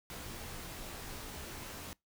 pink noise with comb filter, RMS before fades -45 dBFS, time 0.1-1.93 s, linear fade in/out 0 ms, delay 19 ms, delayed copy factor -0.6, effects noise-tail reverb RT60 0.2 s tail -25 dB re dry

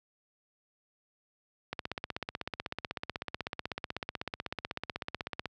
click train, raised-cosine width 0.3 ms, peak -18 dBFS, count 61, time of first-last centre 1.73-5.457 s, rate 16.1 Hz, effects high-pass 60 Hz 12 dB/octave

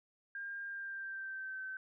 sine tone with pitch glide, 1605 to 1537.8 Hz, G6 to G6, +40 to -34 cents, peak -40 dBFS, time 0.35-1.77 s, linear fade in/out 2 ms, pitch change -74 cents, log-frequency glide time 0.65-1.62 s, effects none

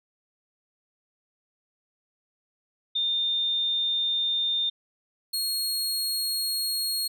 sine / sawtooth tone pair in turn, 3620 / 4294 Hz, A7 / C8, +48 / +44 cents, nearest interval minor third, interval 296 cents, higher second, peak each -23 dBFS, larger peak neither, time 2.95-4.7 / 5.33-7.08 s, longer neither, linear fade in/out 10 ms, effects none

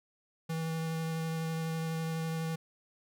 square tone with vibrato, 162.1 Hz, E3, 29 cents flat, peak -33 dBFS, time 0.49-2.56 s, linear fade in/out 10 ms, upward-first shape triangle, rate 12 Hz, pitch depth 13 cents each way, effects none

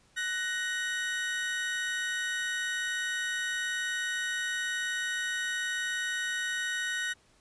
35% pulse tone pair together, 1486.6 / 1873 Hz, F#6 / A#6, +8 / +8 cents, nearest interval major third, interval 400 cents, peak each -32 / -31 dBFS, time 0.16-7.14 s, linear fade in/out 20 ms, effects pink hiss -64 dBFS RMS until 7.4 s + resampled to 22050 Hz

